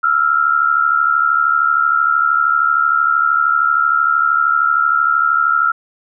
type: tone pair together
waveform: sine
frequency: 1323.9 / 1396.9 Hz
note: E6 / F6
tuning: +7 / 0 cents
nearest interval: minor second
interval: 93 cents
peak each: -14 / -14 dBFS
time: 0.03-5.72 s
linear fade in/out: 10 ms
effects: none